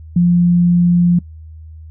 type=tone; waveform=sine; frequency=174.61 Hz; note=F3; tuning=in tune; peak=-8 dBFS; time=0.16-1.19 s; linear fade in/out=5 ms; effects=noise-tail reverb RT60 0.1 s tail -24 dB re dry + added 79 Hz sine -32 dBFS peak until 1.9 s